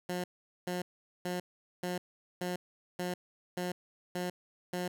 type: tone bursts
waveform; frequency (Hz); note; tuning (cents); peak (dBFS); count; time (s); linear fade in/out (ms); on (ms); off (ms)
15% pulse; 179.2; F3; +45; -27; 9; 0.09-4.88; 5; 150; 430
effects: none